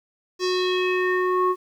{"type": "tone with low-pass filter sweep", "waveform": "square", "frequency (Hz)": 366.2, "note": "F#4", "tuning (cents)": -18, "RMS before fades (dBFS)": -22, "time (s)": [0.39, 1.56], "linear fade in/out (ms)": 50, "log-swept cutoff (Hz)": [5600, 950], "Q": 3.6, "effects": ["9-bit"]}